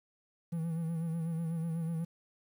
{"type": "tone with vibrato", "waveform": "triangle", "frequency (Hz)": 164.81, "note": "E3", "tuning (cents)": 0, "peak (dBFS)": -30, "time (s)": [0.52, 2.05], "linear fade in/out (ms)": 10, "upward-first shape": "sine", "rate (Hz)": 8.1, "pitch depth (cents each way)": 50, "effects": ["10-bit"]}